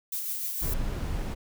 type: noise with tremolo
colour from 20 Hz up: violet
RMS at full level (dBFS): -31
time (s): 0.12-0.74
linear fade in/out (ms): 5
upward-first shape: triangle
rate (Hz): 6.6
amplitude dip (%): 35
type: noise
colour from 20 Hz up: brown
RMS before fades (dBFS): -30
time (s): 0.61-1.35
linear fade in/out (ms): 20
effects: none